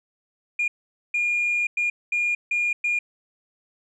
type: tone bursts at uneven times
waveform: sine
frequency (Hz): 2422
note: D#7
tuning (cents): -47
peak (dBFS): -19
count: 6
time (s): 0.59-0.68 / 1.14-1.67 / 1.77-1.9 / 2.12-2.35 / 2.51-2.73 / 2.84-2.99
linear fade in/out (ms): 5
effects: tanh soft clip ceiling -17 dBFS